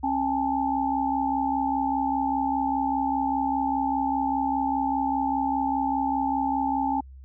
sine tone cluster, 270.9 / 809 / 874 Hz, C#4 / G#5 / A5, -40 / -46 / -12 cents, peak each -27 dBFS, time 0.03-7.01 s, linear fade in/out 10 ms, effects added 66 Hz sine -42 dBFS peak until 7.24 s

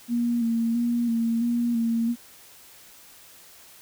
sine tone with vibrato, 233.7 Hz, A#3, 5 cents sharp, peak -21 dBFS, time 0.08-2.16 s, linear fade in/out 50 ms, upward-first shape square, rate 1.5 Hz, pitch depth 29 cents each way, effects white hiss -50 dBFS RMS until 3.81 s

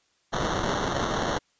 white noise with sample-and-hold, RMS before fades -27 dBFS, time 0.32-1.39 s, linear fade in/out 20 ms, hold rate 2450 Hz, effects white hiss -68 dBFS RMS until 1.59 s + resampled to 16000 Hz

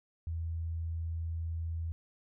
sine tone, 82.41 Hz, E2, in tune, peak -33 dBFS, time 0.27-1.92 s, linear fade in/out 0 ms, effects none

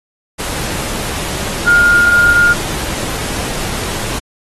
sine tone in noise, 1417 Hz, F6, 25 cents sharp, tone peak -6 dBFS, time 1.66-2.54 s, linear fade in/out 20 ms, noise pink, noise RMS -21 dBFS, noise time 0.38-4.2 s, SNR +12 dB, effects AAC 32 kbps

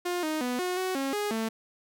sawtooth tone with pitch steps, 354.5 / 310.9 / 247.7 / 362.5 / 372.4 / 271.9 / 414.3 / 223.3 Hz, F4 / D#4 / B3 / F#4 / F#4 / C#4 / G#4 / A3, +26 / -1 / +5 / -35 / +11 / -33 / -4 / +26 cents, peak -24 dBFS, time 0.05-1.49 s, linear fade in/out 10 ms, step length 180 ms, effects none

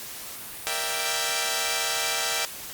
5% pulse chord, E half-diminished seventh, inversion second, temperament equal, 466.2 / 587.3 / 659.3 / 784 Hz, Bb4 / D5 / E5 / G5, 0 / 0 / 0 / 0 cents, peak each -21 / -23 / -18 / -17 dBFS, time 0.67-2.45 s, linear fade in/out 0 ms, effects white hiss -38 dBFS RMS until 2.73 s + Opus 48 kbps

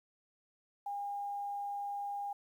sine tone with quantisation, 809 Hz, G#5, 46 cents flat, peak -36 dBFS, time 0.86-2.33 s, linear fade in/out 5 ms, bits 11, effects none

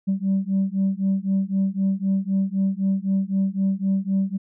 sine beating tone pair, 191.7 / 195.6 Hz, G3 / G3, -38 / -4 cents, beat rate 3.9 Hz, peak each -21 dBFS, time 0.07-4.38 s, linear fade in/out 20 ms, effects tanh soft clip ceiling -15 dBFS

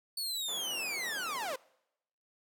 sawtooth linear sweep, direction down, 4500 to 480 Hz, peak -31 dBFS, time 0.17-1.56 s, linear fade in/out 5 ms
white band-pass noise, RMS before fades -48 dBFS, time 0.48-1.55 s, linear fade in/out 5 ms, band 270 to 940 Hz, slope 12 dB/octave
effects noise-tail reverb RT60 0.8 s tail -23 dB re dry

